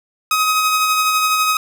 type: tone with tremolo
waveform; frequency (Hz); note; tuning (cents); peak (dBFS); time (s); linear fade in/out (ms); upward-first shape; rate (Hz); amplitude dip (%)
sawtooth; 1264; D#6; +27; -9; 0.31-1.57; 2; sine; 12; 30
effects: none